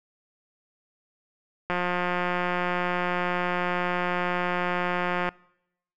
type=click train; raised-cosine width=0.5 ms; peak=-12 dBFS; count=640; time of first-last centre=1.7-5.29 s; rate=178 Hz; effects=noise-tail reverb RT60 0.8 s tail -24 dB re dry